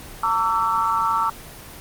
sine tone cluster, 907 / 1143 / 1330 Hz, A#5 / D6 / E6, -48 / -47 / +15 cents, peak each -22 dBFS, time 0.23-1.3 s, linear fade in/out 5 ms, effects pink hiss -39 dBFS RMS until 1.8 s + Opus 24 kbps

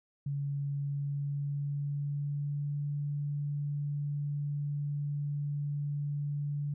sine tone with pitch glide, 141.5 to 144.89 Hz, C#3 to D3, +36 to -23 cents, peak -31 dBFS, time 0.26-6.74 s, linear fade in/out 5 ms, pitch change +41 cents, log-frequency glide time 0.69-2.85 s, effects none

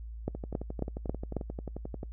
two click trains, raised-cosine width 2 ms, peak -24 / -17 dBFS, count 20 / 5, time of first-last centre 0.35-2.031 / 0.28-1.367 s, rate 11.3 / 3.68 Hz, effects noise-tail reverb RT60 0.1 s tail -24 dB re dry + added 56 Hz sine -39 dBFS peak until 2.12 s

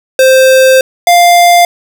square tone pair in turn, 523.3 / 698.5 Hz, C5 / F5, 0 / 0 cents, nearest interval perfect fourth, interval 500 cents, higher second, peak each -3 dBFS, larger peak neither, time 0.19-0.81 / 1.07-1.65 s, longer first, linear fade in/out 2 ms, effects none

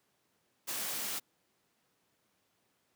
white noise, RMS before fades -37 dBFS, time 0.67-1.2 s, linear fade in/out 20 ms, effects pink hiss -75 dBFS RMS until 2.95 s + high-pass 150 Hz 12 dB/octave

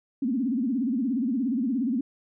sine tone with vibrato, 250 Hz, B3, 21 cents sharp, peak -23 dBFS, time 0.22-2.01 s, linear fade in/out 5 ms, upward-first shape sine, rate 17 Hz, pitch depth 210 cents each way, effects none

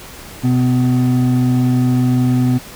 triangle tone pair together, 125.7 / 251.4 Hz, B2 / B3, +31 / +31 cents, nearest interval octave, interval 1200 cents, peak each -12 dBFS, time 0.43-2.59 s, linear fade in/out 20 ms, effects pink hiss -35 dBFS RMS until 2.75 s

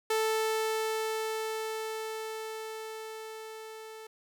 sawtooth tone with level ramp, 440 Hz, A4, in tune, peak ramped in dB -22 to -40 dBFS, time 0.1-4.07 s, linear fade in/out 5 ms, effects none

